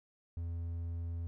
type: tone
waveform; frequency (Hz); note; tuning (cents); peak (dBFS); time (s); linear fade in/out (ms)
triangle; 84.5; E2; +43; -34; 0.37-1.27; 0
effects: none